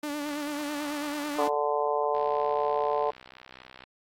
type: tone with vibrato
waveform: sawtooth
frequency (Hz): 293.7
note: D4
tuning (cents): 0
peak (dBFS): -27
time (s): 0.03-1.48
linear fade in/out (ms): 5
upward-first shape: sine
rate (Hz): 9.1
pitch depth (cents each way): 45
type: harmonic tone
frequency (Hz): 146.83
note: D3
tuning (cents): 0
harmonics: 3 / 4 / 5 / 6 / 7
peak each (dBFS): -29 / -30 / -31 / -32 / -32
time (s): 1.38-3.11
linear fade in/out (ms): 10
type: click train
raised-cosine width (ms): 0.3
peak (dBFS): -30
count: 109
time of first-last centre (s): 2.15-3.837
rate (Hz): 64
effects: AAC 48 kbps